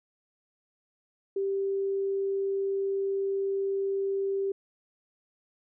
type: tone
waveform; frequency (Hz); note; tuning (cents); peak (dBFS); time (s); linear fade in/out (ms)
sine; 392; G4; 0; -26; 1.36-4.52; 5
effects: none